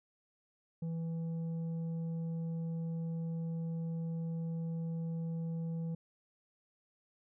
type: tone with tanh clipping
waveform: triangle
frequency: 164.81 Hz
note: E3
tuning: in tune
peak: -36 dBFS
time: 0.82-5.95 s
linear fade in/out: 5 ms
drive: 10 dB
effects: none